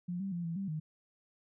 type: tone with pitch steps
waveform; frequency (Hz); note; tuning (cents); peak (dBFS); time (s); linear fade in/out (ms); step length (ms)
sine; 176.7 / 195 / 172.9 / 166.4 / 195.7 / 155.3; F3 / G3 / F3 / E3 / G3 / D#3; +21 / -9 / -17 / +17 / -3 / -3; -34; 0.08-0.8; 10; 120
effects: none